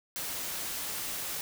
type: noise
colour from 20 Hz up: white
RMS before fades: -36 dBFS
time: 0.16-1.41 s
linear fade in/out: 0 ms
effects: none